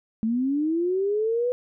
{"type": "linear sweep", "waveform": "sine", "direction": "up", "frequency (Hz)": [215.7, 500], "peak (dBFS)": -21, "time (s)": [0.23, 1.52], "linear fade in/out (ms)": 0, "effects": []}